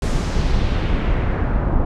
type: noise with low-pass filter sweep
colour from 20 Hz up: brown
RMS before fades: -18 dBFS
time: 0.02-1.85 s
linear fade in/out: 2 ms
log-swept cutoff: 8700 to 1000 Hz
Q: 1.4
effects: none

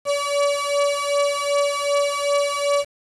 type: beating tone pair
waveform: 35% pulse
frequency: 570 / 572.6 Hz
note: C#5 / D5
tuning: +48 / -44 cents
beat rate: 2.6 Hz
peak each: -20 dBFS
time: 0.05-2.85 s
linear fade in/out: 50 ms
effects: resampled to 24000 Hz + 7-bit

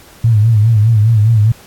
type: tone with vibrato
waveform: sine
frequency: 110 Hz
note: A2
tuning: in tune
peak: -6 dBFS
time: 0.24-1.52 s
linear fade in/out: 5 ms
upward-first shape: sine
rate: 4.9 Hz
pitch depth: 100 cents each way
effects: pink hiss -41 dBFS RMS until 1.66 s + AAC 64 kbps

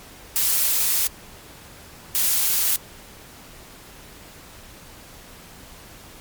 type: noise bursts at uneven times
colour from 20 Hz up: blue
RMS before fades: -20 dBFS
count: 2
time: 0.36-1.07 / 2.15-2.76 s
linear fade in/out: 0 ms
effects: pink hiss -44 dBFS RMS until 6.2 s + MP3 96 kbps

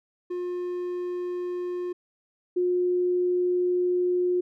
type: tone pair in turn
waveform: triangle / sine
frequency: 356.7 / 358.7 Hz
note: F4 / F4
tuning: +37 / +46 cents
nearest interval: unison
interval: 9 cents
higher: second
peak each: -26 / -21 dBFS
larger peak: second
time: 0.3-1.93 / 2.56-4.41 s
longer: second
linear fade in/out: 10 ms
effects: none

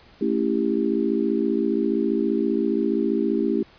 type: chord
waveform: sine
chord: A dominant seventh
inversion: none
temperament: just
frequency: 220 / 275 / 330 / 396 Hz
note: A3 / C#4 / E4 / G4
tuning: 0 / -14 / +2 / +18 cents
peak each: -25 dBFS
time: 0.21-3.63 s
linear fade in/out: 5 ms
effects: pink hiss -52 dBFS RMS until 3.78 s + resampled to 11025 Hz

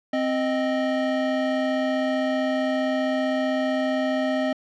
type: tone pair together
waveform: square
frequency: 261.6 / 622.2 Hz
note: C4 / D#5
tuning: 0 / 0 cents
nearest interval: octave + minor third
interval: 1500 cents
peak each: -25 dBFS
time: 0.13-4.53 s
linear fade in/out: 5 ms
effects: low-pass 3000 Hz 12 dB/octave

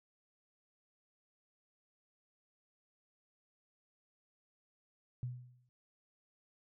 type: tone with exponential decay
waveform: sine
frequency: 124 Hz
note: B2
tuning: 7 cents sharp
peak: -34 dBFS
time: 5.23-5.69 s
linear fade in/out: 0 ms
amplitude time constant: 100 ms
effects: none

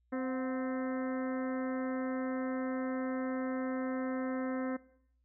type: harmonic tone with a mistuned harmonic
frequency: 259.6 Hz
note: C4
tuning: 13 cents flat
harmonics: 1 / 2 / 3 / 4 / 5 / 6 / 7 / 8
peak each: -34 / -39 / -48 / -48 / -48 / -51 / -50 / -56 dBFS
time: 0.12-4.77 s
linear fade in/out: 10 ms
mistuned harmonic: 3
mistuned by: -83 cents
effects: noise-tail reverb RT60 0.7 s tail -20 dB re dry + added 60 Hz sine -70 dBFS peak until 5.24 s

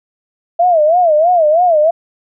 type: tone with vibrato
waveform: sine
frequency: 660 Hz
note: E5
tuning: 2 cents sharp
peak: -7 dBFS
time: 0.59-1.91 s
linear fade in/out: 10 ms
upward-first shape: sine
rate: 3.1 Hz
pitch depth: 170 cents each way
effects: none

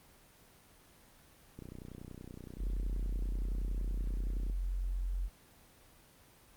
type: click train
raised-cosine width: 3 ms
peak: -33 dBFS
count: 90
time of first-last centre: 1.59-4.498 s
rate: 30.6 Hz
type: tone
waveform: sine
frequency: 44.73 Hz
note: F1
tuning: 42 cents sharp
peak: -32 dBFS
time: 2.57-5.3 s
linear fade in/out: 50 ms
effects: pink hiss -61 dBFS RMS until 6.56 s + Opus 24 kbps

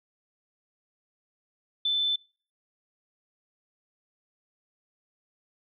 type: tone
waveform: sine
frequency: 3523 Hz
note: A7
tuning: 1 cent sharp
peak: -23 dBFS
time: 1.85-2.16 s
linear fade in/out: 5 ms
effects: noise-tail reverb RT60 0.4 s tail -25 dB re dry

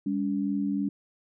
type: tone pair together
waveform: sine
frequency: 200.7 / 283.8 Hz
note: G3 / C#4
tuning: +41 / +41 cents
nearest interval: tritone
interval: 600 cents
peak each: -28 dBFS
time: 0.06-0.89 s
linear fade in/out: 5 ms
effects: none

